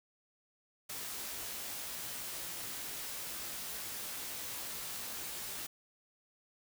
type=noise with comb filter; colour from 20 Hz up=white; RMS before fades=-42 dBFS; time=0.89-5.67 s; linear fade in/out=10 ms; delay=18 ms; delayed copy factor=+0.65; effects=none